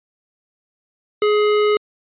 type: tone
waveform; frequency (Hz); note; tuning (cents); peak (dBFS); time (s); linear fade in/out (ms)
square; 419.9; G#4; +19; -14; 1.22-1.77; 2
effects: resampled to 8000 Hz